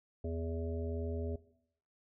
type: harmonic tone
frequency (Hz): 82.41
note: E2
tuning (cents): 0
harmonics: 1 / 3 / 5 / 7 / 8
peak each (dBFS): -37 / -43 / -42 / -47 / -49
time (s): 0.24-1.36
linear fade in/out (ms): 5
effects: noise-tail reverb RT60 0.7 s tail -18 dB re dry